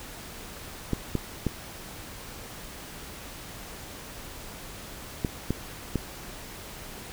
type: clicks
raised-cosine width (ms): 3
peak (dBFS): -12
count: 6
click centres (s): 0.933 / 1.153 / 1.467 / 5.248 / 5.506 / 5.957
effects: pink hiss -42 dBFS RMS until 7.12 s